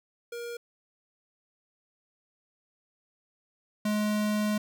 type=tone pair in turn; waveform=square; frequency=473 / 210.7 Hz; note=A#4 / G#3; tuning=+25 / +25 cents; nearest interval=octave + major second; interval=1400 cents; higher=first; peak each=-36 / -26 dBFS; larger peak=second; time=0.32-0.57 / 3.85-4.58 s; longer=second; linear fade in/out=5 ms; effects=none